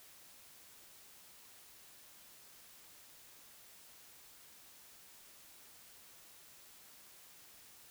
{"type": "silence", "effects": ["white hiss -59 dBFS RMS until 7.9 s"]}